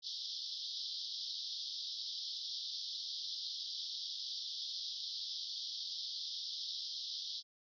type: band-pass noise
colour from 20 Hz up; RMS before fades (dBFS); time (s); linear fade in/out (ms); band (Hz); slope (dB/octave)
white; -43; 0.02-7.43; 50; 3300 to 5400; 96
effects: none